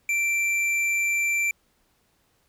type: tone with hard clipping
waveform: sine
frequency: 2349 Hz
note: D7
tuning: in tune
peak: -23 dBFS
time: 0.09-1.51 s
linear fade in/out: 2 ms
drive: 8 dB
effects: pink hiss -67 dBFS RMS until 2.48 s